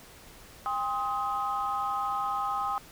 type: tone cluster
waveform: sine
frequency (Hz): 803 / 1049 / 1262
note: G5 / C6 / D#6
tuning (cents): +41 / +4 / +24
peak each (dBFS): -31 / -34 / -30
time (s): 0.66-2.78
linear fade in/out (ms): 0
effects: tanh soft clip ceiling -20 dBFS + pink hiss -51 dBFS RMS until 2.91 s